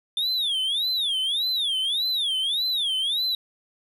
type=tone with vibrato; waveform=triangle; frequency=3520 Hz; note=A7; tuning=in tune; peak=-21 dBFS; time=0.17-3.35 s; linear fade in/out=2 ms; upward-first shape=sine; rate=1.7 Hz; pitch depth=250 cents each way; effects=none